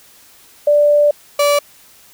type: tone pair in turn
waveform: sine / 35% pulse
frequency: 587.3 / 578.5 Hz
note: D5 / D5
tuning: 0 / -26 cents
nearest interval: unison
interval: 26 cents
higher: first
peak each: -8 / -9 dBFS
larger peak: first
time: 0.67-1.11 / 1.39-1.59 s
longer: first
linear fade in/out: 5 ms
effects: white hiss -46 dBFS RMS until 2.13 s